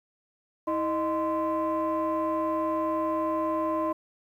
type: tone cluster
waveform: sine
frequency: 322.3 / 617 / 1035 Hz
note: E4 / D#5 / C6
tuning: -39 / -15 / -19 cents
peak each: -28 dBFS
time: 0.67-3.93 s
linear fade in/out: 10 ms
effects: tanh soft clip ceiling -20 dBFS + 10-bit